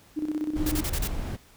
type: tone with tremolo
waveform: sine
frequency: 305.2 Hz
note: D#4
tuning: 33 cents flat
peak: -24 dBFS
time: 0.16-0.82 s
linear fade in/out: 20 ms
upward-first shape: square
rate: 16 Hz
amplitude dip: 65%
type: noise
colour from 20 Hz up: brown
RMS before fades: -30 dBFS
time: 0.55-1.37 s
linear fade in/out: 20 ms
type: noise bursts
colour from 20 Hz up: white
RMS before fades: -32 dBFS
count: 5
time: 0.66-1.077 s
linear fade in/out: 5 ms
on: 57 ms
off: 33 ms
effects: pink hiss -56 dBFS RMS until 1.56 s